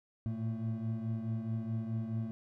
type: tone cluster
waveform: triangle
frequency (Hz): 111 / 115.7 / 223.4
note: A2 / A#2 / A3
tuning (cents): +16 / -13 / +27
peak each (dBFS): -36 / -36 / -36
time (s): 0.26-2.31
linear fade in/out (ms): 0
effects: none